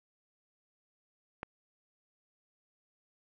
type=click; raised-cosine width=0.5 ms; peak=-22 dBFS; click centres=1.431 s; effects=none